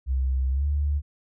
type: tone with pitch glide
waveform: sine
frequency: 65.41 to 72.58 Hz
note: C2 to D2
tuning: 0 to -20 cents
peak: -21 dBFS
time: 0.06-1.02 s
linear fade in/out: 50 ms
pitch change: +180 cents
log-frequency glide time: 0.51-0.66 s
effects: none